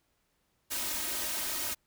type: noise with comb filter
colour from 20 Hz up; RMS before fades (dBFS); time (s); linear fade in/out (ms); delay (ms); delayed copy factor
white; -34; 0.7-1.75; 20; 3.2; +0.85
effects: pink hiss -75 dBFS RMS until 1.86 s